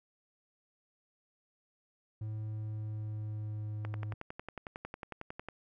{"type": "tone with pitch glide", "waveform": "triangle", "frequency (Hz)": [108.1, 106], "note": ["A2", "G#2"], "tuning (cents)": [-30, 36], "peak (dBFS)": -34, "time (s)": [2.21, 4.14], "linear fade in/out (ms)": 5, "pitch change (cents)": -34, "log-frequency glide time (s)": [2.38, 3.99]}
{"type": "click train", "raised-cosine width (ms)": 0.5, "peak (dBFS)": -26, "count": 19, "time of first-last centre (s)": [3.85, 5.486], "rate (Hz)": 11}
{"effects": []}